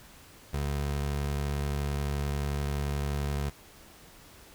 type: tone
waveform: 25% pulse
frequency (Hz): 71.5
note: D2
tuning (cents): -46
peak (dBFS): -25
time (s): 0.53-3.5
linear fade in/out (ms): 10
effects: pink hiss -53 dBFS RMS until 4.54 s